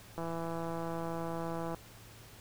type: click train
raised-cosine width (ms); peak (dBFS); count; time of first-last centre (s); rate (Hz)
1; -25; 261; 0.18-1.746; 166
effects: added 111 Hz sine -57 dBFS peak until 2.4 s + pink hiss -55 dBFS RMS until 2.4 s